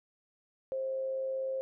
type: tone with amplitude modulation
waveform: sine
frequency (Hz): 529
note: C5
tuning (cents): +19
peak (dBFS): -30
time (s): 0.72-1.61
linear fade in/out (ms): 0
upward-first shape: sine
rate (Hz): 116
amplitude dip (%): 30
effects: none